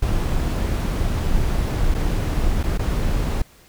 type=noise with dropouts; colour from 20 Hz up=brown; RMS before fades=-20 dBFS; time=0.02-3.42 s; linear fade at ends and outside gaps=5 ms; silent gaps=1.943-1.947 / 2.631-2.637 / 2.777-2.792 s; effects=pink hiss -51 dBFS RMS until 3.68 s